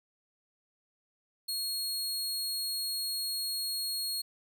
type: tone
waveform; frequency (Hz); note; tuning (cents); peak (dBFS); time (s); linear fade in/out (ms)
sawtooth; 4300; C8; +47; -29; 1.48-4.22; 10
effects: none